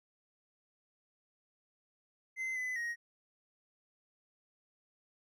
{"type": "tone with pitch steps", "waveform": "triangle", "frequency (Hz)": [2062, 2012, 1880], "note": ["C7", "B6", "A#6"], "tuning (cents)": [-26, 32, 14], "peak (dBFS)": -33, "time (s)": [2.36, 2.96], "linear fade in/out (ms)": 50, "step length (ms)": 200, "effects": []}